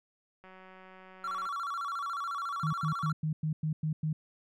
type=click train; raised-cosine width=0.5 ms; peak=-38 dBFS; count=193; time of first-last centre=0.44-1.467 s; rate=187 Hz
type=tone with vibrato; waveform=triangle; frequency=1244.5 Hz; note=D#6; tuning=in tune; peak=-31 dBFS; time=1.24-3.12 s; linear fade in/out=2 ms; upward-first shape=square; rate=14 Hz; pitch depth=160 cents each way
type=tone bursts; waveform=sine; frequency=155.56 Hz; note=D#3; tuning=in tune; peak=-28 dBFS; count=8; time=2.63-4.13 s; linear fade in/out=5 ms; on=100 ms; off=100 ms
effects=none